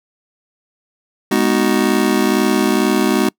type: chord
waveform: square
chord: G# minor seventh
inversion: none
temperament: just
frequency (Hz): 207.7 / 249.2 / 311.5 / 373.8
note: G#3 / B3 / D#4 / F#4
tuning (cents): 0 / +16 / +2 / +18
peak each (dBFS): -19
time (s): 1.31-3.29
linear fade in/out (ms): 5
effects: noise-tail reverb RT60 0.1 s tail -26 dB re dry